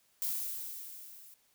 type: noise with level ramp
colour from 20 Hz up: violet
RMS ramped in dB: -33 to -55 dBFS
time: 0.22-1.34 s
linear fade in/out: 0 ms
effects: white hiss -70 dBFS RMS until 1.54 s